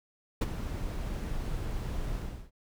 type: noise with ADSR envelope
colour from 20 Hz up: brown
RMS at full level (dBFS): -21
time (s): 0.41-2.51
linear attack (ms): 9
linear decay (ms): 28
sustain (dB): -13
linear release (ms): 360
effects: none